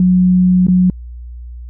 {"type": "tone with dropouts", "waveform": "sine", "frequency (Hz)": 182.4, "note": "F#3", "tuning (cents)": -24, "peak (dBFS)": -7, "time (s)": [0, 0.9], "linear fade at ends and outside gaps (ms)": 2, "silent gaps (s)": [0.668, 0.683], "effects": ["added 60 Hz sine -27 dBFS peak until 1.69 s"]}